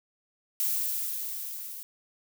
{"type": "noise with level ramp", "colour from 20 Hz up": "violet", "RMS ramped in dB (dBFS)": [-27, -41], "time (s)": [0.6, 1.83], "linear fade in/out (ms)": 0, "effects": []}